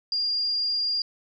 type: tone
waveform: sine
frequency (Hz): 4808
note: D8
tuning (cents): +40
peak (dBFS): -23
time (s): 0.12-1.02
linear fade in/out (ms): 2
effects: none